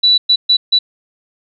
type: tone bursts at uneven times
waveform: sine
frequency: 3951 Hz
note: B7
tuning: in tune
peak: -7 dBFS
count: 4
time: 0.03-0.18 / 0.29-0.36 / 0.49-0.57 / 0.72-0.79 s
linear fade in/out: 10 ms
effects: none